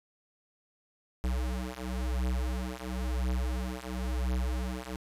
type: beating tone pair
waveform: square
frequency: 62 / 62.97 Hz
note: B1 / B1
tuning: +7 / +34 cents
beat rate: 0.97 Hz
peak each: -34 / -33 dBFS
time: 1.24-4.96 s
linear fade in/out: 0 ms
effects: resampled to 32000 Hz + 10-bit